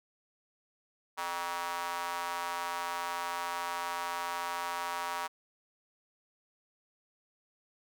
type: tone with high-pass filter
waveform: square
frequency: 86.8 Hz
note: F2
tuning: 10 cents flat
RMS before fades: -36 dBFS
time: 1.17-5.28 s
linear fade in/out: 20 ms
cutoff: 970 Hz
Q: 2.8
effects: none